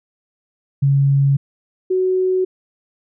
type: tone pair in turn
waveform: sine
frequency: 138.9 / 371.9 Hz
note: C#3 / F#4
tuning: +4 / +9 cents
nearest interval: octave + perfect fourth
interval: 1705 cents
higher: second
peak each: -11 / -14 dBFS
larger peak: first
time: 0.82-1.37 / 1.9-2.45 s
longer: neither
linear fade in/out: 10 ms
effects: none